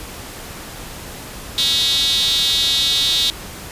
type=tone with high-pass filter; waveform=square; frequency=149.8 Hz; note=D3; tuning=35 cents sharp; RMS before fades=-17 dBFS; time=1.58-3.3 s; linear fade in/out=0 ms; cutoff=3700 Hz; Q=8.6; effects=pink hiss -33 dBFS RMS until 3.71 s + resampled to 32000 Hz